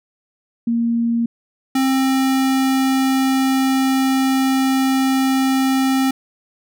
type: tone pair in turn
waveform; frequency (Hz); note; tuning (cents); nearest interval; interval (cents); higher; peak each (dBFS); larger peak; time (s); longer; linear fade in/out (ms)
sine / square; 233.1 / 265.2; A#3 / C4; 0 / +23; major second; 223; second; -15; neither; 0.67-1.26 / 1.75-6.11; second; 5
effects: none